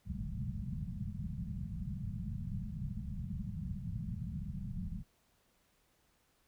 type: low-pass noise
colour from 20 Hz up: white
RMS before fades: -40 dBFS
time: 0.05-5.04 s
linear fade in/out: 50 ms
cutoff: 210 Hz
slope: 96 dB/octave
effects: pink hiss -73 dBFS RMS until 6.47 s